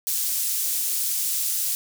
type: high-pass noise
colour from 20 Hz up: pink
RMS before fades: -25 dBFS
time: 0.07-1.75 s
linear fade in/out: 0 ms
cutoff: 7900 Hz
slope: 12 dB/octave
effects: none